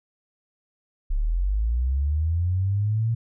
sine linear sweep, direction up, 32.7 to 116.54 Hz, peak -20 dBFS, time 1.1-3.15 s, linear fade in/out 10 ms, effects none

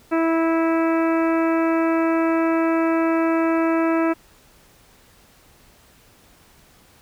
harmonic tone, 327.6 Hz, E4, 11 cents flat, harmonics 1 / 2 / 3 / 4 / 5 / 6 / 7 / 8, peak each -18 / -24 / -29 / -28 / -33 / -37 / -36 / -38 dBFS, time 0.11-4.14 s, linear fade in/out 20 ms, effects pink hiss -53 dBFS RMS until 7.01 s

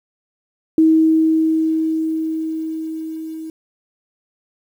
sine tone with level ramp, 319.1 Hz, D#4, 44 cents sharp, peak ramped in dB -8 to -27 dBFS, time 0.78-3.5 s, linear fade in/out 2 ms, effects 8-bit

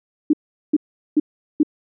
sine tone bursts, 301.8 Hz, D4, 47 cents sharp, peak -11 dBFS, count 4, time 0.3-1.632 s, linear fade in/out 5 ms, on 33 ms, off 400 ms, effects none

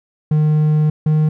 triangle tone pair in turn, 152.8 / 154.13 Hz, D#3 / D#3, -31 / -16 cents, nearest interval unison, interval 15 cents, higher second, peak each -9 dBFS, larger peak neither, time 0.31-0.9 / 1.06-1.29 s, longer first, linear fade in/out 5 ms, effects none

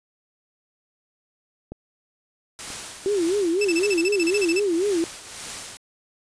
clicks, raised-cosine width 2 ms, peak -21 / -27 dBFS, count 2, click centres 1.72 / 2.703 s
white noise with tremolo, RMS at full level -32 dBFS, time 2.59-5.77 s, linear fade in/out 0 ms, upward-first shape triangle, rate 1.8 Hz, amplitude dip 60%
sine tone with vibrato, 369.4 Hz, F#4, 3 cents flat, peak -19 dBFS, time 3.06-5.04 s, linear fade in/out 0 ms, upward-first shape sine, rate 4 Hz, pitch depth 210 cents each way
sawtooth tone bursts, 2637 Hz, E7, in tune, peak -19 dBFS, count 14, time 3.61-4.598 s, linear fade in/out 5 ms, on 39 ms, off 34 ms
effects resampled to 22050 Hz

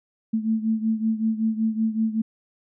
sine beating tone pair, 220 / 225.3 Hz, A3 / A3, 0 / +41 cents, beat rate 5.3 Hz, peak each -22 / -26 dBFS, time 0.33-2.22 s, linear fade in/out 10 ms, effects none

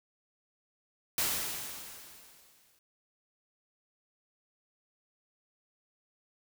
white noise with exponential decay, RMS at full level -29 dBFS, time 1.18-2.79 s, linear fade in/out 2 ms, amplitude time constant 350 ms, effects none

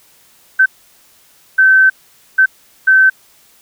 sine tone bursts at uneven times, 1539 Hz, G6, 32 cents flat, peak -5 dBFS, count 4, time 0.59-0.66 / 1.58-1.9 / 2.38-2.46 / 2.87-3.1 s, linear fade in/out 10 ms, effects white hiss -49 dBFS RMS until 3.61 s

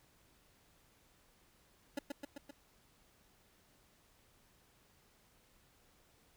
25% pulse tone with echo, 284.1 Hz, C#4, 43 cents sharp, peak -32 dBFS, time 1.97-1.99 s, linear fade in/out 5 ms, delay 130 ms, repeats 4, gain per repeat -3 dB, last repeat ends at 2.51 s, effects pink hiss -69 dBFS RMS until 6.36 s

